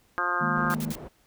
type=harmonic tone; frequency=176.9 Hz; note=F3; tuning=23 cents sharp; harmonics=2 / 3 / 4 / 5 / 6 / 7 / 8 / 9; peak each=-38 / -39 / -37 / -36 / -32 / -28 / -33 / -30 dBFS; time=0.18-0.74 s; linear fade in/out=0 ms
type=chord; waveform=sine; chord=D# suspended fourth; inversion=none; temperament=equal; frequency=155.56 / 207.7 / 233.1 Hz; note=D#3 / G#3 / A#3; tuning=0 / 0 / 0 cents; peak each=-31 / -34 / -31 dBFS; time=0.4-0.93 s; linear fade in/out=20 ms
type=low-pass noise; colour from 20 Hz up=white; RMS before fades=-41 dBFS; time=0.55-1.09 s; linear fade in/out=20 ms; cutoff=490 Hz; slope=12 dB/octave
type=noise bursts; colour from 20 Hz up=white; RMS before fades=-38 dBFS; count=3; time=0.7-0.953 s; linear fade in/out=0 ms; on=49 ms; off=53 ms
effects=pink hiss -64 dBFS RMS until 1.26 s